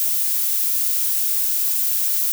violet noise, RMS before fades -20 dBFS, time 0-2.32 s, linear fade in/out 0 ms, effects none

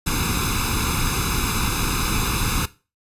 pink noise with comb filter, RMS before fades -22 dBFS, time 0.06-2.66 s, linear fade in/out 10 ms, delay 0.79 ms, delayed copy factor +0.95, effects noise-tail reverb RT60 0.3 s tail -17 dB re dry + resampled to 32000 Hz

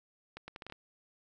accelerating click train, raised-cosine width 0.3 ms, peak -28 dBFS, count 7, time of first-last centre 0.37-0.724 s, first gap 110 ms, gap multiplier 0.74, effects none

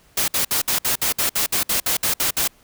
white noise bursts, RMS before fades -20 dBFS, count 14, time 0.17-2.477 s, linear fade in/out 5 ms, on 110 ms, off 59 ms, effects pink hiss -55 dBFS RMS until 2.63 s

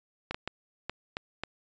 clicks, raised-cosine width 0.3 ms, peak -17 dBFS, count 6, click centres 0.31 / 0.345 / 0.476 / 0.896 / 1.169 / 1.436 s, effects resampled to 16000 Hz

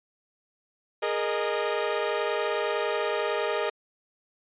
sawtooth chord, Ab suspended second, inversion none, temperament equal with one note detuned, 415.3 / 466.2 / 614.8 Hz, Ab4 / Bb4 / Eb5, 0 / 0 / -21 cents, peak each -26 dBFS, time 1.02-3.7 s, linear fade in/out 10 ms, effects resampled to 8000 Hz

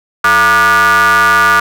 square ring-modulated tone, 126.7 Hz, B2, 45 cents sharp, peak -4 dBFS, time 0.24-1.6 s, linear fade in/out 5 ms, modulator 1320 Hz, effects none

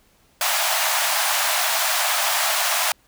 pink high-pass noise, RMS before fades -21 dBFS, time 0.41-2.92 s, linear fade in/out 2 ms, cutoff 610 Hz, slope 96 dB/octave, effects pink hiss -59 dBFS RMS until 3.07 s

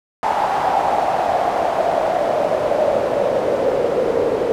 pink noise with band-pass filter sweep, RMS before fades -18 dBFS, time 0.23-4.52 s, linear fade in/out 0 ms, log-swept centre 840 to 470 Hz, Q 5.6, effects none

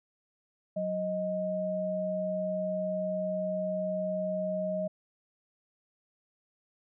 sine tone pair together, 185 / 624.4 Hz, F#3 / D#5, 0 / +6 cents, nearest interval octave + major sixth, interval 2106 cents, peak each -35 / -30 dBFS, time 0.76-4.88 s, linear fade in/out 10 ms, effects none

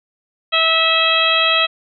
harmonic tone, 650 Hz, E5, 24 cents flat, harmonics 1 / 2 / 3 / 4 / 5 / 6, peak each -22 / -19 / -23 / -18 / -17 / -21 dBFS, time 0.52-1.67 s, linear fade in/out 20 ms, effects none

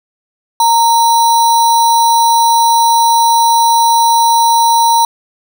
sine tone with sample-and-hold, 925 Hz, A#5, 14 cents flat, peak -6 dBFS, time 0.6-5.05 s, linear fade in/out 2 ms, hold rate 4900 Hz, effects none

